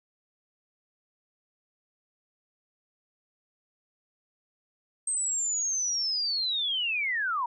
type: linear sweep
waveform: sine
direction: down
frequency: 8380 to 916 Hz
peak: -26 dBFS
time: 5.07-7.46 s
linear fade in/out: 5 ms
effects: none